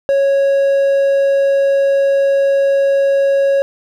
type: tone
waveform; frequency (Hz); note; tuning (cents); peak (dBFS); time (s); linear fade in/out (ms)
triangle; 552; C#5; -7; -8; 0.09-3.62; 0
effects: none